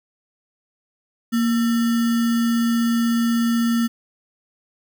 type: tone with sample-and-hold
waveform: sine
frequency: 233.1 Hz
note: A#3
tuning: in tune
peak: -16 dBFS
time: 1.32-3.88 s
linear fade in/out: 20 ms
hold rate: 1575 Hz
effects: none